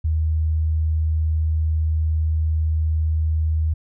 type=tone; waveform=sine; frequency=78.8 Hz; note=D#2; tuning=23 cents sharp; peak=-17 dBFS; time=0.04-3.74 s; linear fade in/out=10 ms; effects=none